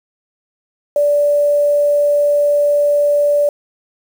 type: tone with quantisation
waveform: sine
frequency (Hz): 582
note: D5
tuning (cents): -16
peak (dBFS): -10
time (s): 0.96-3.49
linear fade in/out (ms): 2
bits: 6
effects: none